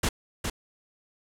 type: noise with echo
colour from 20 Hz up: pink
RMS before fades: -25 dBFS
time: 0.03-0.09 s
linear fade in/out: 5 ms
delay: 410 ms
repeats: 1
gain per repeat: -5 dB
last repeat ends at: 0.5 s
effects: low-pass 11000 Hz 12 dB/octave